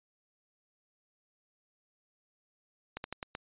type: slowing click train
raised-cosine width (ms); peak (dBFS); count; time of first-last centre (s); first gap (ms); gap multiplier
0.3; -21; 5; 2.97-3.351; 71; 1.2
effects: resampled to 8000 Hz